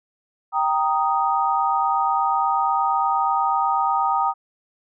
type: chord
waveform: sine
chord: Eb major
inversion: first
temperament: equal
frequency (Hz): 784 / 932.3 / 1244.5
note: G5 / Bb5 / Eb6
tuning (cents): 0 / 0 / 0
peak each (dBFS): -22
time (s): 0.52-4.34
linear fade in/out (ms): 50
effects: none